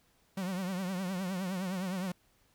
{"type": "tone with vibrato", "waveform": "45% pulse", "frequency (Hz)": 186.1, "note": "F#3", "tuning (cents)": 10, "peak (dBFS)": -33, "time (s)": [0.37, 2.12], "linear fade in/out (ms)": 5, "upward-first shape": "triangle", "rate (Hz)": 9.7, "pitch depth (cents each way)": 110, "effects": ["pink hiss -69 dBFS RMS until 2.54 s"]}